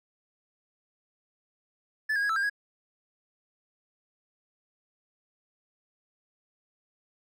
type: tone with pitch steps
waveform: triangle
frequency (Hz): 1739 / 1630 / 1657 / 1321 / 1597 / 1657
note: A6 / G#6 / G#6 / E6 / G6 / G#6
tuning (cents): -21 / -33 / -4 / +3 / +32 / -4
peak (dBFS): -23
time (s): 2.09-2.498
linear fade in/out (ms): 10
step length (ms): 68
effects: none